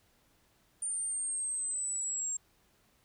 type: exponential sweep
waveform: sine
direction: down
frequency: 9070 to 7470 Hz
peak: -32 dBFS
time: 0.82-2.37 s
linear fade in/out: 5 ms
effects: pink hiss -69 dBFS RMS until 3.04 s